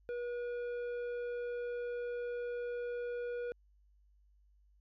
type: tone with tanh clipping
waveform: sine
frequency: 482.8 Hz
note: B4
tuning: 39 cents flat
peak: -38 dBFS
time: 0.09-3.52 s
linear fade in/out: 0 ms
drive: 9 dB
effects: added 50 Hz sine -64 dBFS peak until 4.8 s